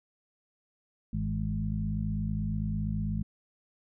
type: harmonic tone with a mistuned harmonic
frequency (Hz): 52.3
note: G#1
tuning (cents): +13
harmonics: 1 / 2 / 3 / 4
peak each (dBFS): -34 / -34 / -34 / -34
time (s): 1.13-3.23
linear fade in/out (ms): 5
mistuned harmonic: 3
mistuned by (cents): +37
effects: none

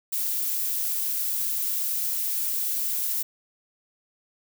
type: noise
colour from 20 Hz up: violet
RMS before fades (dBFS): -27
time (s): 0.12-3.23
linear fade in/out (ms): 10
effects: none

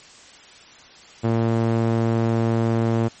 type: tone with band-pass filter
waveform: sawtooth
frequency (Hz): 114.3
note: A#2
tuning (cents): -34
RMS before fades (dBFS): -20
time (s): 1.23-3.09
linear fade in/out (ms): 20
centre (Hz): 320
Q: 0.56
effects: white hiss -46 dBFS RMS until 3.2 s + MP3 32 kbps

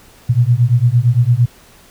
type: beating tone pair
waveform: sine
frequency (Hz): 116.54 / 125.34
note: A#2 / B2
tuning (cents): 0 / +26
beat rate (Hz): 8.8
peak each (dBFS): -12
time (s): 0.29-1.46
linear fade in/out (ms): 10
effects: pink hiss -45 dBFS RMS until 1.9 s

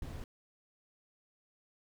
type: noise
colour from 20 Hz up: brown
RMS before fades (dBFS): -42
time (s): 0.02-0.24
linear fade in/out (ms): 2
effects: none

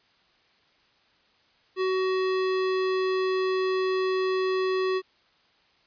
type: tone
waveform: square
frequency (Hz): 375.3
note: F#4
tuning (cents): +25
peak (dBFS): -24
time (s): 1.76-5.02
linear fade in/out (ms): 50
effects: white hiss -63 dBFS RMS until 5.86 s + resampled to 11025 Hz

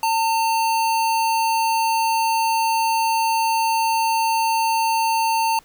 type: tone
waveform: square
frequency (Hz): 900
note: A5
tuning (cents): +39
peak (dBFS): -18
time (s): 0.03-5.59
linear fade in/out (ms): 2
effects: pink hiss -53 dBFS RMS until 5.64 s

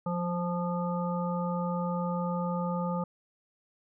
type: harmonic tone with a mistuned harmonic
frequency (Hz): 174.61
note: F3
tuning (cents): 0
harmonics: 1 / 3 / 5 / 7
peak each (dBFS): -30 / -35 / -37 / -38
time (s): 0.06-3.04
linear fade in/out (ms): 5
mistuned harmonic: 1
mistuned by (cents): +19
effects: none

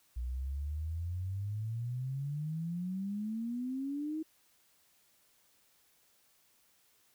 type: exponential sweep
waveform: sine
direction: up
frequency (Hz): 59.3 to 320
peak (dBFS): -34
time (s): 0.16-4.23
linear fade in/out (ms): 10
effects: white hiss -69 dBFS RMS until 7.14 s

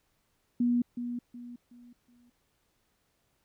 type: tone with echo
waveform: sine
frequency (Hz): 241.6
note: B3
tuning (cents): -38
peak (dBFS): -23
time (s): 0.6-0.82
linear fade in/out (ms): 5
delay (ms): 370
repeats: 4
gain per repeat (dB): -9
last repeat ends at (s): 2.3
effects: pink hiss -74 dBFS RMS until 3.44 s

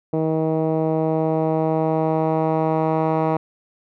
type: tone with low-pass filter sweep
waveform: 10% pulse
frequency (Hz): 158.9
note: D#3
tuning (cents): +37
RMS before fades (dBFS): -20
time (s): 0.13-3.37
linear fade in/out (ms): 5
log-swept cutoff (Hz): 510 to 1100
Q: 1.2
effects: none

